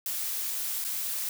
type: noise with dropouts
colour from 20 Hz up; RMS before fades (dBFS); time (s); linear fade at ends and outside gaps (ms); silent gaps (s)
blue; -32; 0.06-1.29; 1; 0.842-0.848
effects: none